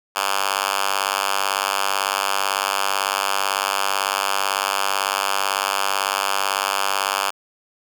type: tone with high-pass filter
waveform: 5% pulse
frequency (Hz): 98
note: G2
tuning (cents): 0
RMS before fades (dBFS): -22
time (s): 0.15-7.31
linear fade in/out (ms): 20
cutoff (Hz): 1100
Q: 0.93
effects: none